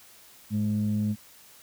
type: tone pair together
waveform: sine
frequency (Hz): 106.4 / 210.1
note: G#2 / G#3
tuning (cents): +42 / +20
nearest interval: octave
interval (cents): 1178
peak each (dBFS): -27 / -24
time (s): 0.5-1.16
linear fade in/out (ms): 50
effects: tanh soft clip ceiling -19 dBFS + white hiss -53 dBFS RMS until 1.62 s